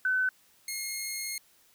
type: tone pair in turn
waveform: sine / 10% pulse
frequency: 1514 / 2149 Hz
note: F#6 / C7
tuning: +39 / +46 cents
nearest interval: tritone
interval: 607 cents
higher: second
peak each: -24 dBFS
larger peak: neither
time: 0.05-0.29 / 0.68-1.38 s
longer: second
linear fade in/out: 2 ms
effects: white hiss -63 dBFS RMS until 1.74 s